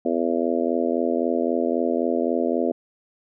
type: harmonic tone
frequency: 83.8 Hz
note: E2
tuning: 29 cents sharp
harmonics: 3 / 4 / 5 / 6 / 7 / 8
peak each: -25 / -26 / -27 / -28 / -28 / -29 dBFS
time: 0.05-2.72 s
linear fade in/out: 5 ms
effects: none